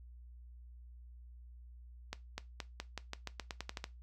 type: accelerating click train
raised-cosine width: 0.2 ms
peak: -22 dBFS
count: 13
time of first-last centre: 2.13-3.841 s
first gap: 250 ms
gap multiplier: 0.89
effects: noise-tail reverb RT60 0.2 s tail -17 dB re dry + added 60 Hz sine -51 dBFS peak until 4.02 s